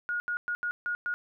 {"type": "tone bursts at uneven times", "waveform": "sine", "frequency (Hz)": 1439, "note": "F#6", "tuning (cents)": -49, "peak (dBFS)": -28, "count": 6, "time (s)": [[0.09, 0.2], [0.28, 0.37], [0.48, 0.55], [0.63, 0.71], [0.86, 0.95], [1.06, 1.14]], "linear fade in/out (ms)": 0, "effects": []}